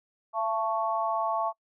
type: chord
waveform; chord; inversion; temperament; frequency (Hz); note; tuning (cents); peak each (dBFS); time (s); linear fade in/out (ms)
sine; A major; second; equal with one note detuned; 675.4 / 880 / 1108.7; E5 / A5 / C#6; +42 / 0 / 0; -30; 0.33-1.53; 50
effects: noise-tail reverb RT60 0.1 s tail -25 dB re dry